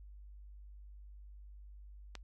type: click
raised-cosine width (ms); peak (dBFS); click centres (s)
0.2; -27; 2.153
effects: noise-tail reverb RT60 0.1 s tail -24 dB re dry + added 50 Hz sine -50 dBFS peak until 2.23 s